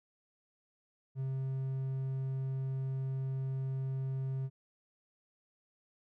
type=tone; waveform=triangle; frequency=133.1 Hz; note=C3; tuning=30 cents sharp; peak=-31 dBFS; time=1.15-4.5 s; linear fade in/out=50 ms; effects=none